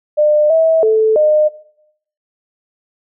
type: tone with pitch steps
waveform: sine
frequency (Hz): 601 / 647 / 438 / 609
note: D5 / E5 / A4 / D#5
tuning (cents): +40 / -32 / -8 / -37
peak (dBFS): -8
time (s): 0.17-1.49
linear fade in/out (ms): 20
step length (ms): 330
effects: noise-tail reverb RT60 0.7 s tail -18 dB re dry